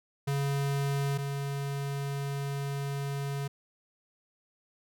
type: tone pair in turn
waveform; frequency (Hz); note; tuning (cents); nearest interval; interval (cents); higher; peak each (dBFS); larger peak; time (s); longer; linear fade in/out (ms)
square; 140 / 140; C#3 / C#3; +18 / +18; unison; 0; neither; -28 / -32; first; 0.27-1.18 / 1.18-3.48; second; 10
effects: none